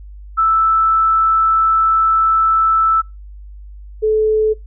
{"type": "tone pair in turn", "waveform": "sine", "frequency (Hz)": [1318.5, 433.3], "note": ["E6", "A4"], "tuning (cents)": [0, -27], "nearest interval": "octave + perfect fifth", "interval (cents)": 1927, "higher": "first", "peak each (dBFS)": [-10, -11], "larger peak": "first", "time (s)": [[0.37, 3.02], [4.02, 4.54]], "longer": "first", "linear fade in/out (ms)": 20, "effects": ["noise-tail reverb RT60 0.2 s tail -24 dB re dry", "added 50 Hz sine -32 dBFS peak until 4.66 s"]}